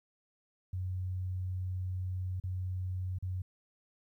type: tone with dropouts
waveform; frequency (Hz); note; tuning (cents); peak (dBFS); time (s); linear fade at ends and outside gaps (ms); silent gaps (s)
sine; 92.2; F#2; -6; -33; 0.73-3.42; 5; 2.4-2.437 / 3.186-3.225
effects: 12-bit